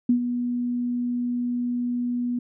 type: tone with ADSR envelope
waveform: sine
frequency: 243.5 Hz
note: B3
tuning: 24 cents flat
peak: -14 dBFS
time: 0.09-2.39 s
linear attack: 5 ms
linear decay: 97 ms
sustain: -9 dB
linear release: 5 ms
effects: none